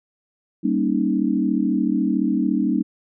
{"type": "chord", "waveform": "sine", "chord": "Eb dominant seventh", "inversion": "first", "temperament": "equal", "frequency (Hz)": [196, 233.1, 277.2, 311.1], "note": ["G3", "Bb3", "Db4", "Eb4"], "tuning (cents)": [0, 0, 0, 0], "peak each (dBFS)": -23, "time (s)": [0.63, 2.83], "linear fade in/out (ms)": 20, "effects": []}